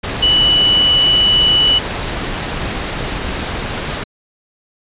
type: tone in noise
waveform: sine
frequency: 2959 Hz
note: F#7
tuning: 1 cent flat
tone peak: -9 dBFS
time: 0.22-1.79 s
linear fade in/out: 10 ms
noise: pink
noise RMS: -21 dBFS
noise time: 0.03-4.04 s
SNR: +9 dB
effects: resampled to 8000 Hz